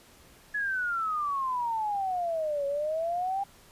sine exponential two-way sweep, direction down then up, 1709 to 554.4 to 804 Hz, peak -27 dBFS, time 0.54-3.44 s, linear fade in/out 10 ms, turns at 2.66 s, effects pink hiss -56 dBFS RMS until 3.71 s + resampled to 32000 Hz

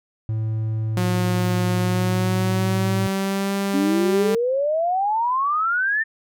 triangle tone, 110 Hz, A2, in tune, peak -19 dBFS, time 0.29-3.07 s, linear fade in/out 0 ms
sawtooth tone with pitch glide, 180.2 to 197.65 Hz, F#3 to G3, -45 to +15 cents, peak -17 dBFS, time 0.97-4.35 s, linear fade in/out 0 ms, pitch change +160 cents, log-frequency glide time 1.78-3.54 s
sine exponential sweep, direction up, 273.3 to 1824 Hz, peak -18 dBFS, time 3.73-6.04 s, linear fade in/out 20 ms
effects none

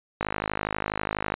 click train, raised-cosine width 0.5 ms, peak -11 dBFS, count 60, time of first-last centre 0.21-1.34 s, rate 52.2 Hz, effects resampled to 8000 Hz

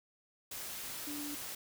sine tone in noise, 292.4 Hz, D4, 7 cents flat, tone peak -41 dBFS, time 1.07-1.35 s, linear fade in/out 5 ms, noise white, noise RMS -43 dBFS, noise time 0.51-1.55 s, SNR -1 dB, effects none

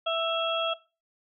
harmonic tone with a mistuned harmonic, 659.3 Hz, E5, in tune, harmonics 1 / 2 / 4 / 5, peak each -27 / -31 / -37 / -31 dBFS, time 0.06-0.74 s, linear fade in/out 10 ms, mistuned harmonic 4, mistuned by +36 cents, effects noise-tail reverb RT60 0.3 s tail -19 dB re dry

